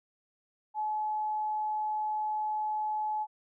sine tone, 855 Hz, A5, 50 cents flat, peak -29 dBFS, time 0.74-3.27 s, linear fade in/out 50 ms, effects none

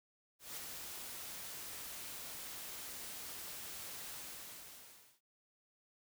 white noise with ADSR envelope, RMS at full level -44 dBFS, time 0.39-5.21 s, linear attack 180 ms, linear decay 13 ms, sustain -3 dB, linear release 1100 ms, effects none

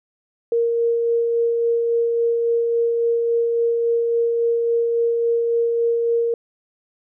sine tone with tremolo, 466.2 Hz, A#4, in tune, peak -15 dBFS, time 0.52-6.34 s, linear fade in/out 2 ms, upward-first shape sine, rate 3.6 Hz, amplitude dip 25%, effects none

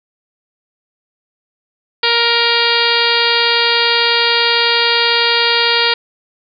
harmonic tone, 469.1 Hz, A#4, 11 cents sharp, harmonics 1 / 2 / 3 / 4 / 5 / 6 / 7 / 8 / 9 / 10, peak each -20 / -20 / -20 / -20 / -20 / -20 / -20 / -20 / -20 / -20 dBFS, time 2.03-5.94 s, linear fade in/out 5 ms, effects none

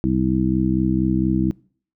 harmonic tone, 64.3 Hz, C2, 30 cents flat, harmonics 1 / 2 / 3 / 4 / 5, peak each -27 / -25 / -21 / -25 / -21 dBFS, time 0.04-1.51 s, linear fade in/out 0 ms, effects noise-tail reverb RT60 0.5 s tail -24 dB re dry

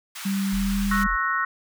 pink high-pass noise, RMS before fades -36 dBFS, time 0.15-1.04 s, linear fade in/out 10 ms, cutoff 1100 Hz, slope 24 dB/octave
sine tone with pitch glide, 196 to 199.54 Hz, G3 to G3, 0 to +31 cents, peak -22 dBFS, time 0.25-1.07 s, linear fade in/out 10 ms, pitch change +31 cents, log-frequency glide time 0.56-0.86 s
sine tone, 41.94 Hz, E1, 31 cents sharp, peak -27 dBFS, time 0.52-1.17 s, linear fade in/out 20 ms
sine chord, F# dominant seventh, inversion second, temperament equal with one note detuned, 1096 / 1318.5 / 1480 / 1864.7 Hz, C#6 / E6 / F#6 / A#6, -20 / 0 / 0 / 0 cents, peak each -27 dBFS, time 0.91-1.45 s, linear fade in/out 5 ms
effects none

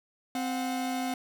45% pulse tone pair together, 259.5 / 725 Hz, C4 / F#5, -14 / -35 cents, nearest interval octave + tritone, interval 1779 cents, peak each -31 / -34 dBFS, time 0.35-1.14 s, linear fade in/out 2 ms, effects none

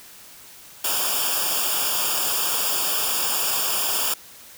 white noise with comb filter, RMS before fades -23 dBFS, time 0.84-4.14 s, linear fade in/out 5 ms, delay 0.49 ms, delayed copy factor -0.9, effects white hiss -45 dBFS RMS until 4.57 s

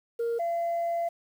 sine tone pair in turn, 466.2 / 681.1 Hz, A#4 / F5, 0 / -44 cents, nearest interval perfect fifth, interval 656 cents, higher second, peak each -24 dBFS, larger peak neither, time 0.19-0.39 / 0.39-1.09 s, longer second, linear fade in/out 10 ms, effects tanh soft clip ceiling -24 dBFS + 9-bit

